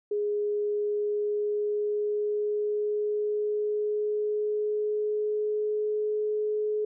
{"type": "tone with pitch glide", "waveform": "sine", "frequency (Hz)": [414.9, 424.4], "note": ["G#4", "G#4"], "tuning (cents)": [-2, 38], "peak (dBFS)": -25, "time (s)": [0.11, 6.85], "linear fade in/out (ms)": 5, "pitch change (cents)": 40, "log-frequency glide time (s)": [0.33, 6.11], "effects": []}